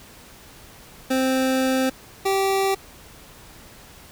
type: tone pair in turn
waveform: 25% pulse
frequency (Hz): 261.6 / 388.7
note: C4 / G4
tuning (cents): 0 / -15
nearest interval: perfect fifth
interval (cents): 685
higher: second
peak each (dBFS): -15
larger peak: neither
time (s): 1.1-1.9 / 2.25-2.75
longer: first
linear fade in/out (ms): 10
effects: pink hiss -46 dBFS RMS until 4.11 s